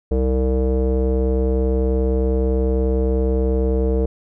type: tone with low-pass filter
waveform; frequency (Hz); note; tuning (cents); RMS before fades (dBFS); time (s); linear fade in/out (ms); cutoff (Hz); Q
square; 64.7; C2; -19; -18; 0.11-4.06; 5; 480; 4.9
effects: none